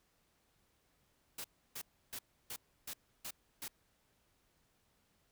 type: noise bursts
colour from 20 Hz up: white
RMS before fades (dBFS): -44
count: 7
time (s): 1.38-3.681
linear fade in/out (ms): 5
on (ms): 63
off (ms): 310
effects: pink hiss -75 dBFS RMS until 5.31 s